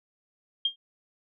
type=tone with exponential decay; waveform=sine; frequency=3211 Hz; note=G7; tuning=41 cents sharp; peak=-19 dBFS; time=0.65-0.76 s; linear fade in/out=5 ms; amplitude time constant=22 ms; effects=none